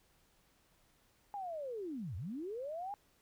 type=linear two-way sweep; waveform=sine; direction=down then up; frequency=831 to 77.78 to 831 Hz; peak=-39 dBFS; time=1.34-2.94 s; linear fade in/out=0 ms; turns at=2.16 s; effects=pink hiss -71 dBFS RMS until 3.21 s